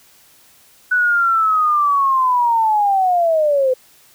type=linear sweep; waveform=sine; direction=down; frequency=1493 to 503 Hz; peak=-12 dBFS; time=0.91-3.74 s; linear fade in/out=10 ms; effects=white hiss -50 dBFS RMS until 4.14 s